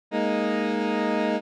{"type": "chord", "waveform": "20% pulse", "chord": "Ab suspended second", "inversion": "none", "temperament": "equal", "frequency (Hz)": [207.7, 233.1, 311.1], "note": ["Ab3", "Bb3", "Eb4"], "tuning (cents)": [0, 0, 0], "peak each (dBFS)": -22, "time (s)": [0.11, 1.41], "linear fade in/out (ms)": 50, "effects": ["low-pass 3000 Hz 12 dB/octave"]}